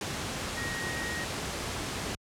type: tone in noise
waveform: sine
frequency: 1881 Hz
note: A#6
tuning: 15 cents sharp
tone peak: -35 dBFS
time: 0.57-1.24 s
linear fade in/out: 2 ms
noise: pink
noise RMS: -34 dBFS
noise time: 0.01-2.15 s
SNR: -4 dB
effects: high-pass 60 Hz 12 dB/octave + low-pass 9000 Hz 12 dB/octave